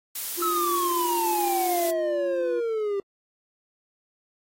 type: noise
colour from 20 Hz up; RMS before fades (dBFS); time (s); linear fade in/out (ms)
blue; -31; 0.15-1.91; 5
type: tone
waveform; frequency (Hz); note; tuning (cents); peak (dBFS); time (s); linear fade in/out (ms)
triangle; 348.1; F4; -6; -27; 0.37-2.61; 20
type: exponential sweep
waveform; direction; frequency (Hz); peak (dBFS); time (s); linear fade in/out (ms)
triangle; down; 1318.5 to 392; -22; 0.42-3; 2
effects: AAC 48 kbps